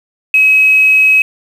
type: tone with quantisation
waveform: sine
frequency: 2550 Hz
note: D#7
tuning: 42 cents sharp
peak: -5 dBFS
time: 0.34-1.22 s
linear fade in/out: 2 ms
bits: 5
effects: none